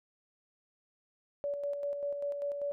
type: tone with tremolo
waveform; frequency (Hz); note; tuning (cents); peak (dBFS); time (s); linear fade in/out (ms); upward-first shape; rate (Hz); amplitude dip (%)
sine; 572; D5; -46; -31; 1.44-2.72; 0; square; 5.1; 40
effects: none